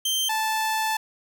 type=tone pair in turn; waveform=sawtooth; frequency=3136 / 876.7 Hz; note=G7 / A5; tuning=0 / -7 cents; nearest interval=octave + minor seventh; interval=2207 cents; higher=first; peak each=-19 dBFS; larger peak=neither; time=0.05-0.29 / 0.29-0.97 s; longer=second; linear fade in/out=5 ms; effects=none